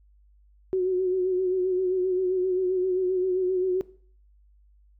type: tone with vibrato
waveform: sine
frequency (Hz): 370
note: F#4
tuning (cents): 0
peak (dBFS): -21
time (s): 0.73-3.81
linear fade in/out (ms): 0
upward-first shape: sine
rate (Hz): 7.6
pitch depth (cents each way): 39
effects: noise-tail reverb RT60 0.5 s tail -19 dB re dry + added 50 Hz sine -55 dBFS peak until 4.99 s